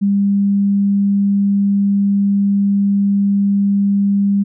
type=tone; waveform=sine; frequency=200 Hz; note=G3; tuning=35 cents sharp; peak=-11 dBFS; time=0.01-4.44 s; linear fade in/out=20 ms; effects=none